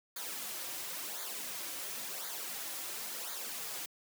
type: noise with flanger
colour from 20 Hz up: white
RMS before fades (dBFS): -41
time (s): 0.16-3.86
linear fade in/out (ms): 5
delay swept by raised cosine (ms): 0.36 to 4.76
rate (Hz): 0.95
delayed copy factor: -0.65
effects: high-pass 200 Hz 12 dB/octave